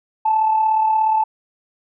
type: tone with amplitude modulation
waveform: sine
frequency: 874 Hz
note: A5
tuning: 12 cents flat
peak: -11 dBFS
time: 0.25-1.24 s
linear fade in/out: 10 ms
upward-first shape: sine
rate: 36.9 Hz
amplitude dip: 45%
effects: tanh soft clip ceiling -7 dBFS